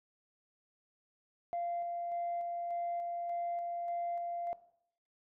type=tone with tremolo; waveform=sine; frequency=692 Hz; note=F5; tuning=16 cents flat; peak=-32 dBFS; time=1.53-4.53 s; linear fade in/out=0 ms; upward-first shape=square; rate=1.7 Hz; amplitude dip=25%; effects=noise-tail reverb RT60 0.7 s tail -18 dB re dry + tanh soft clip ceiling -30 dBFS